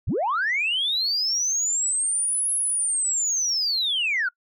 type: linear two-way sweep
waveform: sine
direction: up then down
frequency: 41.68 to 10760 to 1386 Hz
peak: -20 dBFS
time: 0.07-4.29 s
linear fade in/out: 10 ms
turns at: 2.54 s
effects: noise-tail reverb RT60 0.1 s tail -26 dB re dry + tanh soft clip ceiling -17 dBFS